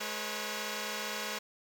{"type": "tone cluster", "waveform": "5% pulse", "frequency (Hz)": [211.5, 487.5, 545], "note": ["G#3", "B4", "C#5"], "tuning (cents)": [32, -23, -29], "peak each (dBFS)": -28, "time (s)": [0, 1.39], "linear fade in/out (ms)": 10, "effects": []}